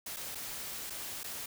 white noise with dropouts, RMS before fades -41 dBFS, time 0.06-1.46 s, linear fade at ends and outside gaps 5 ms, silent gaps 0.163-0.167 / 0.349-0.353 / 0.899-0.903 / 1.234-1.241 s, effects none

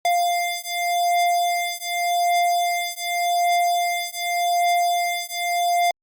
square beating tone pair, 698.5 / 699.36 Hz, F5 / F5, 0 / +2 cents, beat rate 0.86 Hz, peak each -23 / -23 dBFS, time 0.05-5.91 s, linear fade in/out 2 ms, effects Opus 48 kbps

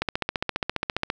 click train, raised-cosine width 0.3 ms, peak -8 dBFS, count 17, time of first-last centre 0.02-1.101 s, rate 14.8 Hz, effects none

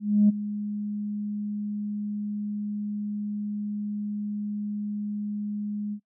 sine tone with ADSR envelope, 207.7 Hz, G#3, in tune, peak -13 dBFS, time 0-6 s, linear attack 290 ms, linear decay 18 ms, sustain -15 dB, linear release 74 ms, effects noise-tail reverb RT60 0.1 s tail -25 dB re dry + tanh soft clip ceiling -10 dBFS

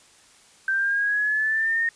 sine linear sweep, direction up, 1556 to 1848 Hz, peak -20 dBFS, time 0.68-1.89 s, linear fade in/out 2 ms, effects white hiss -54 dBFS RMS until 1.95 s + resampled to 22050 Hz

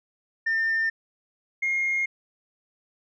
sine tone pair in turn, 1803 / 2138 Hz, A6 / C7, +42 / +37 cents, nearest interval minor third, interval 295 cents, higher second, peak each -20 / -21 dBFS, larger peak first, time 0.46-0.9 / 1.62-2.06 s, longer neither, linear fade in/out 10 ms, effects tanh soft clip ceiling -19 dBFS

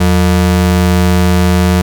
square ring-modulated tone, 133.1 Hz, C3, 30 cents sharp, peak -5 dBFS, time 0-1.82 s, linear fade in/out 10 ms, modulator 50.4 Hz, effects none

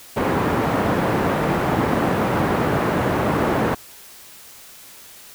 pink band-pass noise, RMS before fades -20 dBFS, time 0.16-3.75 s, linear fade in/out 10 ms, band 130 to 1300 Hz, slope 12 dB/octave, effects white hiss -43 dBFS RMS until 5.34 s

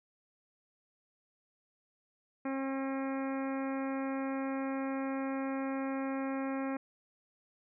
harmonic tone, 269.3 Hz, C#4, 50 cents flat, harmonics 1 / 2 / 3 / 4 / 5 / 6 / 7 / 8 / 9, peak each -34 / -40 / -44 / -46 / -48 / -50 / -51 / -52 / -53 dBFS, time 2.45-6.77 s, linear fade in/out 5 ms, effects none

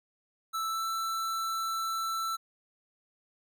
square tone with pitch glide, 1318.5 to 1331.5 Hz, E6 to E6, 0 to +17 cents, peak -31 dBFS, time 0.53-2.37 s, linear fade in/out 20 ms, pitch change +17 cents, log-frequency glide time 0.68-0.86 s, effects none

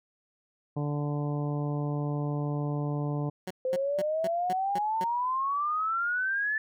harmonic tone, 146.3 Hz, D3, 6 cents flat, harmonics 1 / 2 / 3 / 4 / 5 / 6 / 7, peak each -29 / -35 / -39 / -41 / -43 / -45 / -46 dBFS, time 0.76-3.3 s, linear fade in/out 10 ms
15% pulse tone bursts, 185 Hz, F#3, in tune, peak -27 dBFS, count 7, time 3.47-5.042 s, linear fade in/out 5 ms, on 36 ms, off 220 ms
sine exponential sweep, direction up, 510 to 1760 Hz, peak -26 dBFS, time 3.65-6.58 s, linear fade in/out 2 ms
effects none

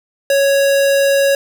square tone, 554.4 Hz, C#5, in tune, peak -11 dBFS, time 0.3-1.35 s, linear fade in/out 2 ms, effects none

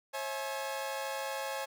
sawtooth tone cluster, 541 / 654 / 848 Hz, C#5 / E5 / G#5, -42 / -14 / +36 cents, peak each -34 / -40 / -35 dBFS, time 0.13-1.66 s, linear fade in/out 20 ms, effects none

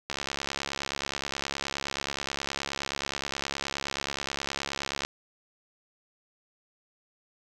click train, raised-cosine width 0.2 ms, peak -13 dBFS, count 345, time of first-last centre 0.1-5.05 s, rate 69.5 Hz, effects none

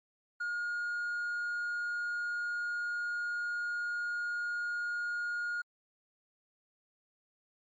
triangle tone, 1429 Hz, F6, 39 cents sharp, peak -30 dBFS, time 0.4-5.62 s, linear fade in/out 10 ms, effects tanh soft clip ceiling -26 dBFS + MP3 32 kbps

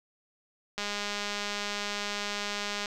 click train, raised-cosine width 0.2 ms, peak -16 dBFS, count 427, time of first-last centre 0.78-2.858 s, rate 205 Hz, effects none

